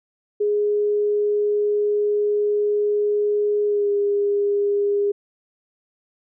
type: tone with pitch glide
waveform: sine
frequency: 415.3 to 406.5 Hz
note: G#4 to G#4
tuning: 0 to -37 cents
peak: -17 dBFS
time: 0.4-5.12 s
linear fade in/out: 10 ms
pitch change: -37 cents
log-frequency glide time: 3.66-3.9 s
effects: none